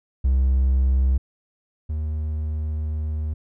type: tone pair in turn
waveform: triangle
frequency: 65.5 / 76.88 Hz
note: C2 / D#2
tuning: +2 / -20 cents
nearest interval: minor third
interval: 278 cents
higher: second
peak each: -13 / -21 dBFS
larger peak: first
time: 0.24-1.18 / 1.89-3.34 s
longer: second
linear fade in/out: 10 ms
effects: tanh soft clip ceiling -9 dBFS